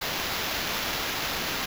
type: noise with sample-and-hold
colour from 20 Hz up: white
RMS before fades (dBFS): -30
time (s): 0.01-1.66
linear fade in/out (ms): 10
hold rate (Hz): 8820
effects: none